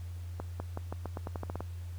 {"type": "accelerating click train", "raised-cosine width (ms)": 1, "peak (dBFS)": -23, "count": 12, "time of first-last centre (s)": [0.4, 1.606], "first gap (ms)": 200, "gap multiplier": 0.87, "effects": ["added 87 Hz sine -38 dBFS peak until 1.98 s", "pink hiss -59 dBFS RMS until 1.98 s"]}